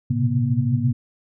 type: tone cluster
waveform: sine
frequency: 109.9 / 122 / 128.5 / 136.2 / 239.3 Hz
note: A2 / B2 / C3 / C#3 / A#3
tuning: -2 / -21 / -31 / -30 / +46 cents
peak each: -24 dBFS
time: 0.1-0.93 s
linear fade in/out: 10 ms
effects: none